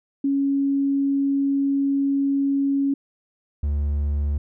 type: tone pair in turn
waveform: sine / triangle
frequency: 277.2 / 72.58 Hz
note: C#4 / D2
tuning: 0 / -20 cents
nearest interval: octave + major seventh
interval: 2320 cents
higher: first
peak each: -18 dBFS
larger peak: neither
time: 0.24-2.94 / 3.63-4.38 s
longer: first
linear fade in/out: 5 ms
effects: none